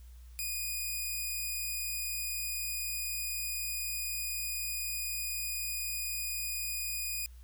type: tone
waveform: 5% pulse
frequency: 2468 Hz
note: D#7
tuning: 15 cents flat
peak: -24 dBFS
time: 0.39-7.26 s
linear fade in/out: 0 ms
effects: added 60 Hz sine -48 dBFS peak until 7.43 s + white hiss -66 dBFS RMS until 7.43 s